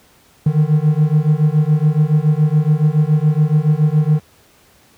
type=beating tone pair; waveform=triangle; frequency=149 / 156.1 Hz; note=D3 / D#3; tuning=+25 / +6 cents; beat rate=7.1 Hz; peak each=-12 / -12 dBFS; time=0.46-4.2 s; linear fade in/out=5 ms; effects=pink hiss -51 dBFS RMS until 4.97 s + high-pass 60 Hz 12 dB/octave